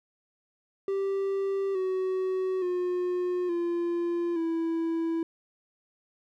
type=tone with pitch steps; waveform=triangle; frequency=391.2 / 374.8 / 359.1 / 344.1 / 329.7 Hz; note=G4 / F#4 / F4 / F4 / E4; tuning=-4 / +22 / +48 / -26 / 0 cents; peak=-24 dBFS; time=0.88-5.23 s; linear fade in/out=2 ms; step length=870 ms; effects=none